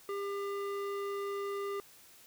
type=tone with band-pass filter; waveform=square; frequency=400.3 Hz; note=G4; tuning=36 cents sharp; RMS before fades=-37 dBFS; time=0.09-1.8 s; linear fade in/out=0 ms; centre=850 Hz; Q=0.87; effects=white hiss -58 dBFS RMS until 2.26 s